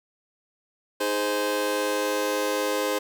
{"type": "chord", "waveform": "sawtooth", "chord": "Ab major", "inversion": "second", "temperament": "just", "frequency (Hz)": [311.5, 415.3, 519.1], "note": ["Eb4", "Ab4", "C5"], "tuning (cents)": [2, 0, -14], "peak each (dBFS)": [-27, -25, -22], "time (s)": [1, 2.99], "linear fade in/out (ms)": 10, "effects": []}